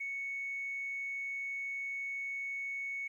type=tone; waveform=sine; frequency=2217 Hz; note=C#7; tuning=in tune; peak=-35 dBFS; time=0-3.08 s; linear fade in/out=10 ms; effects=tanh soft clip ceiling -31 dBFS + 12-bit